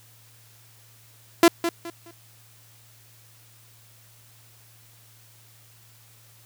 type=tone with echo; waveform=sawtooth; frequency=338.8 Hz; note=E4; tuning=48 cents sharp; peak=-7 dBFS; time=1.43-1.48 s; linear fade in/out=2 ms; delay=210 ms; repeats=3; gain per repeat=-11 dB; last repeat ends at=2.11 s; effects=added 113 Hz sine -55 dBFS peak until 6.45 s + white hiss -55 dBFS RMS until 6.45 s